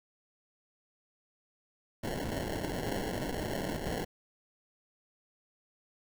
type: noise with sample-and-hold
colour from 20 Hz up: white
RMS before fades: -35 dBFS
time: 2.03-4.05 s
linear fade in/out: 10 ms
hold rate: 1225 Hz
effects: none